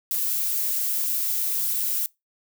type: noise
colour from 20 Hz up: violet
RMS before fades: -25 dBFS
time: 0.11-2.06 s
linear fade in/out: 0 ms
effects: noise-tail reverb RT60 0.2 s tail -23 dB re dry